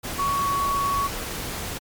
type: tone in noise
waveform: sine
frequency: 1119 Hz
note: C#6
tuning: 16 cents sharp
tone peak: -21 dBFS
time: 0.18-1.08 s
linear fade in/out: 20 ms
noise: pink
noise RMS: -31 dBFS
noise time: 0.03-1.79 s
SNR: +7 dB
effects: MP3 96 kbps